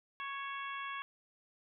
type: harmonic tone with a mistuned harmonic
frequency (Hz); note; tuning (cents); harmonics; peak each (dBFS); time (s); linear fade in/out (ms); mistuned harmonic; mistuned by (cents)
554.4; C#5; 0; 2 / 3 / 4 / 5 / 6; -41 / -45 / -47 / -49 / -51; 0.2-1.02; 0; 5; -36
effects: none